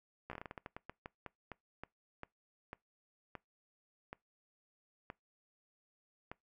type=slowing click train; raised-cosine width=0.5 ms; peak=-29 dBFS; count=22; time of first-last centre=0.3-6.316 s; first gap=14 ms; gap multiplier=1.25; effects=noise-tail reverb RT60 0.2 s tail -24 dB re dry